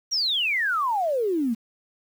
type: exponential sweep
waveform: sine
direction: down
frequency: 5840 to 215.5 Hz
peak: -21 dBFS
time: 0.11-1.55 s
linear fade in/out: 20 ms
effects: 8-bit